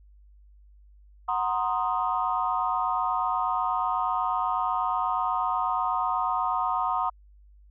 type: chord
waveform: sine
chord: C half-diminished seventh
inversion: second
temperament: equal with one note detuned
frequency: 740 / 938.3 / 1046.5 / 1244.5 Hz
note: Gb5 / Bb5 / C6 / Eb6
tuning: 0 / +11 / 0 / 0 cents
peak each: -29 dBFS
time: 1.28-7.1 s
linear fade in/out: 10 ms
effects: tanh soft clip ceiling -13 dBFS + added 50 Hz sine -51 dBFS peak until 7.7 s